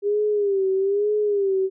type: tone with vibrato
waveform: sine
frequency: 401.1 Hz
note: G4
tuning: 40 cents sharp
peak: -18 dBFS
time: 0.02-1.7 s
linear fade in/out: 50 ms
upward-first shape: sine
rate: 1.1 Hz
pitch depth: 89 cents each way
effects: none